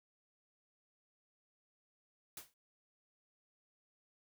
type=noise with exponential decay; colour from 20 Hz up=white; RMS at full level=-44 dBFS; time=2.37-2.54 s; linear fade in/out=2 ms; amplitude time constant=35 ms; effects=none